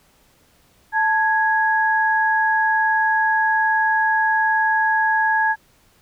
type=tone pair together; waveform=sine; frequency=880 / 1661.2 Hz; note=A5 / G#6; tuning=0 / 0 cents; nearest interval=major seventh; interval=1100 cents; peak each=-18 dBFS; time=0.92-5.56 s; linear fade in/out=50 ms; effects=pink hiss -57 dBFS RMS until 6.01 s